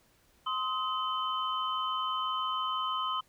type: tone cluster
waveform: sine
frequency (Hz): 1041 / 1267 / 3056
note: C6 / D#6 / G7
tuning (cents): -9 / +31 / -45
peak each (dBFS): -33 / -33 / -37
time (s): 0.46-3.21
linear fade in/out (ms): 10
effects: pink hiss -66 dBFS RMS until 3.28 s